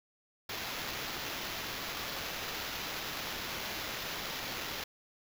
blue noise with sample-and-hold, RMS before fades -39 dBFS, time 0.49-4.84 s, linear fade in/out 5 ms, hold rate 8820 Hz, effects none

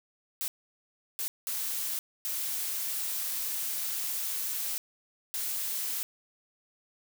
blue noise bursts at uneven times, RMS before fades -33 dBFS, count 5, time 0.41-0.48 / 1.19-1.28 / 1.47-1.99 / 2.25-4.78 / 5.34-6.03 s, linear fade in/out 0 ms, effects none

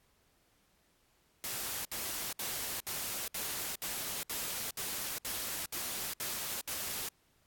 white noise bursts, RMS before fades -38 dBFS, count 12, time 1.44-7.086 s, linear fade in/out 0 ms, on 410 ms, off 66 ms, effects pink hiss -71 dBFS RMS until 7.46 s + AAC 64 kbps

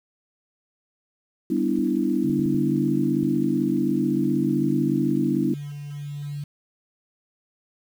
sine chord, E minor seventh, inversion first, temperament equal, 196 / 246.9 / 293.7 / 329.6 Hz, G3 / B3 / D4 / E4, 0 / 0 / 0 / 0 cents, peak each -27 / -25 / -25 / -25 dBFS, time 1.5-5.54 s, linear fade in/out 5 ms
clicks, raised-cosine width 3 ms, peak -27 dBFS, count 6, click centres 1.789 / 2.299 / 2.393 / 2.459 / 2.545 / 3.232 s
sine tone with tremolo, 144.5 Hz, D3, 28 cents flat, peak -26 dBFS, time 2.24-6.44 s, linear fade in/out 5 ms, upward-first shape triangle, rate 0.49 Hz, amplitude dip 50%
effects 8-bit

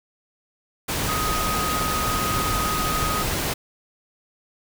sine tone in noise, 1253 Hz, D#6, 12 cents sharp, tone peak -25 dBFS, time 1.08-3.23 s, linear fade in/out 10 ms, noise pink, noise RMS -25 dBFS, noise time 0.88-3.54 s, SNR -3 dB, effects none

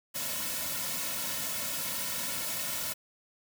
white noise with comb filter, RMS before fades -34 dBFS, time 0.14-2.94 s, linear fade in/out 20 ms, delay 2.5 ms, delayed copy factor -1, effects none

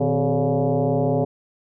sine tone with frequency modulation, 155.56 Hz, D#3, in tune, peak -17 dBFS, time 0-1.25 s, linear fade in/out 10 ms, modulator 138 Hz, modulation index 3.9, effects none

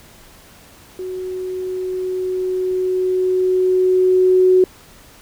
sine tone with level ramp, 370 Hz, F#4, in tune, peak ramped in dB -24 to -8 dBFS, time 0.99-4.64 s, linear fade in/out 2 ms, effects pink hiss -45 dBFS RMS until 5.21 s

